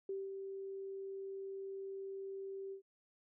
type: tone with ADSR envelope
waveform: sine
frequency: 389.1 Hz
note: G4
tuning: 13 cents flat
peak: -37 dBFS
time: 0.09-2.82 s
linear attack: 3 ms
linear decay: 200 ms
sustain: -5 dB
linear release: 100 ms
effects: none